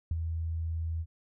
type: tone with ADSR envelope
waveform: sine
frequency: 81.8 Hz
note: E2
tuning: 13 cents flat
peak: -25 dBFS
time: 0.11-1.06 s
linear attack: 3 ms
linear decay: 31 ms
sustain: -5 dB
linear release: 54 ms
effects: none